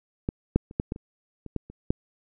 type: clicks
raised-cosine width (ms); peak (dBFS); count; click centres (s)
3; -13 / -6 / -29 / -11 / -16 / -26 / -26 / -15 / -29 / -9; 10; 0.289 / 0.56 / 0.711 / 0.799 / 0.921 / 0.961 / 1.463 / 1.563 / 1.7 / 1.905
effects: none